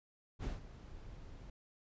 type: noise with ADSR envelope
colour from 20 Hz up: brown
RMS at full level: -37 dBFS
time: 0.39-1.5 s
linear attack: 48 ms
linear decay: 160 ms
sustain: -14 dB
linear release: 4 ms
effects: resampled to 16000 Hz